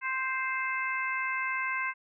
harmonic tone, 523.3 Hz, C5, in tune, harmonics 2 / 3 / 4 / 5, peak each -34 / -34 / -33 / -38 dBFS, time 0.01-1.94 s, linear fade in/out 50 ms, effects none

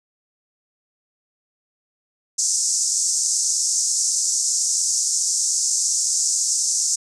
pink band-pass noise, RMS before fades -21 dBFS, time 2.38-6.96 s, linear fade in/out 10 ms, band 5600 to 8300 Hz, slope 48 dB/octave, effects none

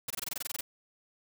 white noise bursts, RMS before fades -35 dBFS, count 12, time 0.08-0.61 s, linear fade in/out 5 ms, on 24 ms, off 22 ms, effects none

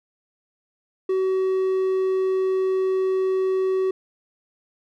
triangle tone, 377.9 Hz, F#4, 37 cents sharp, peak -17 dBFS, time 1.09-3.91 s, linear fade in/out 5 ms, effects none

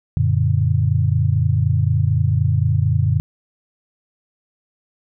sine chord, Gb augmented, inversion none, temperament equal with one note detuned, 92.5 / 116.54 / 145.9 Hz, Gb2 / Bb2 / D3, 0 / 0 / -11 cents, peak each -18 / -18 / -19 dBFS, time 0.17-3.2 s, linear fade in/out 0 ms, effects none

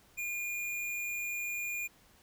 square tone, 2422 Hz, D#7, 47 cents flat, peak -35 dBFS, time 0.17-1.88 s, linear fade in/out 20 ms, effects pink hiss -63 dBFS RMS until 2.22 s

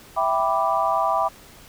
sine chord, E minor seventh, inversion none, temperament equal, 659.3 / 784 / 987.8 / 1174.7 Hz, E5 / G5 / B5 / D6, 0 / 0 / 0 / 0 cents, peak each -24 dBFS, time 0.16-1.29 s, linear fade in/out 20 ms, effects pink hiss -47 dBFS RMS until 1.68 s

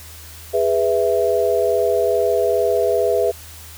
sine chord, E major, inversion first, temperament just, 412 / 494.4 / 659.3 Hz, G#4 / B4 / E5, -14 / +2 / 0 cents, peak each -19 dBFS, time 0.53-3.32 s, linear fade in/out 20 ms, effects added 80 Hz sine -40 dBFS peak until 3.77 s + white hiss -40 dBFS RMS until 3.77 s

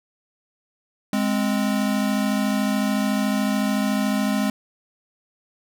square tone pair together, 207.2 / 261 Hz, G#3 / C4, -4 / -4 cents, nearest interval major third, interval 400 cents, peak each -22 / -25 dBFS, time 1.13-4.5 s, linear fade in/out 2 ms, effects none

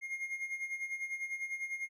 triangle tone with tremolo, 2134 Hz, C7, 34 cents sharp, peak -32 dBFS, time 0.01-1.89 s, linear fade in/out 50 ms, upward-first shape sine, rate 10 Hz, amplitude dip 70%, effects none

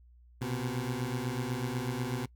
20% pulse beating tone pair, 120.9 / 129 Hz, B2 / C3, -36 / -24 cents, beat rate 8.1 Hz, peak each -30 dBFS, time 0.41-2.26 s, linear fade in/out 10 ms, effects noise-tail reverb RT60 0.1 s tail -22 dB re dry + added 60 Hz sine -55 dBFS peak until 2.35 s

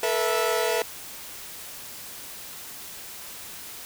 sawtooth chord, A suspended second, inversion none, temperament equal with one note detuned, 440 / 483.2 / 659.3 Hz, A4 / B4 / E5, 0 / -38 / 0 cents, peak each -23 dBFS, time 0.03-0.82 s, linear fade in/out 2 ms, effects white hiss -40 dBFS RMS until 3.85 s

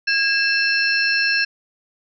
sine tone cluster, 1635 / 2645 / 4223 / 5380 Hz, G#6 / E7 / C8 / E8, -28 / +5 / +15 / +34 cents, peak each -19 / -21 / -25 / -24 dBFS, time 0.07-1.45 s, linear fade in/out 10 ms, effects none

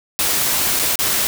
white noise with dropouts, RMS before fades -18 dBFS, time 0.19-1.27 s, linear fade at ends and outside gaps 0 ms, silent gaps 0.791-0.796 / 0.956-0.99 s, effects none

